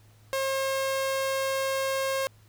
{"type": "tone", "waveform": "sawtooth", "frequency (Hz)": 537, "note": "C5", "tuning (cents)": 45, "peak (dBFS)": -22, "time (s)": [0.33, 2.27], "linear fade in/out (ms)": 0, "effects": ["added 106 Hz sine -54 dBFS peak until 2.48 s", "pink hiss -62 dBFS RMS until 2.48 s"]}